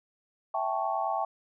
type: chord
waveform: sine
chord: A dominant seventh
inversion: second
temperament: equal with one note detuned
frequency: 659.3 / 784 / 872.9 / 1108.7 Hz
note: E5 / G5 / A5 / C#6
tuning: 0 / 0 / -14 / 0 cents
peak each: -33 / -31 / -33 / -34 dBFS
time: 0.54-1.25 s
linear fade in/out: 5 ms
effects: none